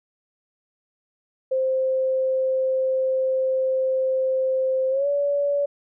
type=tone with pitch glide; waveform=sine; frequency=523.3 to 570.7 Hz; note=C5 to D5; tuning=0 to -50 cents; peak=-19 dBFS; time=1.51-5.66 s; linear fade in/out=10 ms; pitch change=+150 cents; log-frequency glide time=4.9-5.07 s; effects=none